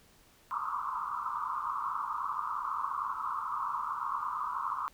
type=band-pass noise; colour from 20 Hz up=pink; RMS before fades=-35 dBFS; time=0.51-4.88 s; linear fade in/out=0 ms; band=960 to 1300 Hz; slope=96 dB/octave; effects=pink hiss -62 dBFS RMS until 4.93 s